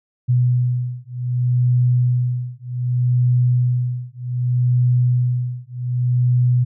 sine beating tone pair, 123.47 / 124.12 Hz, B2 / B2, 0 / +9 cents, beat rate 0.65 Hz, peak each -18 dBFS, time 0.28-6.65 s, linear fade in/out 20 ms, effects none

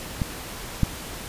clicks, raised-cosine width 5 ms, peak -11 / -6 dBFS, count 2, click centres 0.218 / 0.833 s, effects pink hiss -36 dBFS RMS until 1.28 s + resampled to 32000 Hz

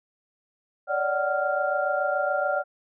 sine tone cluster, 569 / 596 / 749 / 1392 Hz, C#5 / D5 / F#5 / F6, +45 / +25 / +21 / -6 cents, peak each -28 dBFS, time 0.87-2.64 s, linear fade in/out 50 ms, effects none

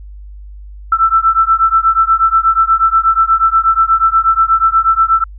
sine beating tone pair, 1326 / 1334.3 Hz, E6 / E6, +10 / +21 cents, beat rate 8.3 Hz, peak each -11 dBFS, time 0.92-5.24 s, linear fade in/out 5 ms, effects added 50 Hz sine -29 dBFS peak until 5.38 s

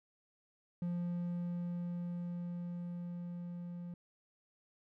triangle tone with level ramp, 174.61 Hz, F3, in tune, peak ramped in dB -32 to -40 dBFS, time 0.82-3.94 s, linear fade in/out 2 ms, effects none

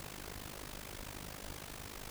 pink noise with amplitude modulation, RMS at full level -43 dBFS, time 0-2.1 s, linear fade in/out 0 ms, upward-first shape sine, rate 50.7 Hz, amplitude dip 85%, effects none

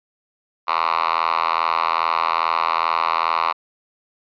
5% pulse tone with high-pass filter, 82.41 Hz, E2, in tune, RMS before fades -20 dBFS, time 0.67-3.53 s, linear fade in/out 20 ms, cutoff 1100 Hz, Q 4.3, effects resampled to 11025 Hz

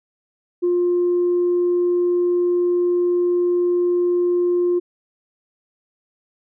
sine tone, 353 Hz, F4, 19 cents sharp, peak -14 dBFS, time 0.62-4.8 s, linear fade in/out 20 ms, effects tanh soft clip ceiling -12 dBFS

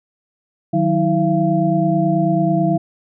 sine tone cluster, 155.5 / 184.7 / 323.8 / 682 Hz, D#3 / F#3 / E4 / F5, -1 / -3 / -31 / -41 cents, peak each -19 dBFS, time 0.73-2.78 s, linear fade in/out 10 ms, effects none

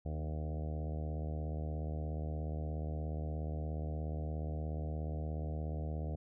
harmonic tone with a mistuned harmonic, 76.9 Hz, D#2, 20 cents flat, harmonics 1 / 2 / 3 / 4 / 5 / 6 / 7 / 8 / 9 / 10, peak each -37 / -42 / -50 / -51 / -54 / -52 / -52 / -54 / -53 / -60 dBFS, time 0.05-6.16 s, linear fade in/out 10 ms, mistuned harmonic 3, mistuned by +24 cents, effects none

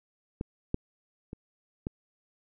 clicks, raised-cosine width 3 ms, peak -19 / -14 / -26 / -19 dBFS, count 4, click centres 0.411 / 0.744 / 1.331 / 1.869 s, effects none

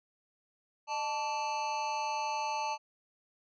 square tone with amplitude modulation, 880 Hz, A5, in tune, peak -29 dBFS, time 0.87-2.78 s, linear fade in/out 50 ms, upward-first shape sine, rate 269 Hz, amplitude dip 75%, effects resampled to 16000 Hz

